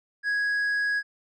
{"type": "tone with tanh clipping", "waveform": "sine", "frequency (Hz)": 1661.2, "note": "G#6", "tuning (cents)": 0, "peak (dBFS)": -24, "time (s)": [0.23, 1.03], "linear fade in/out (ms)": 50, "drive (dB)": 4, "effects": []}